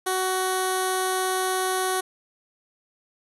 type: tone with low-pass filter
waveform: 15% pulse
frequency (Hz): 373.6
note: F#4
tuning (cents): +17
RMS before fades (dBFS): -25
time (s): 0.06-2.01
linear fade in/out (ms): 10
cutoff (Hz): 11000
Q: 3.7
effects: none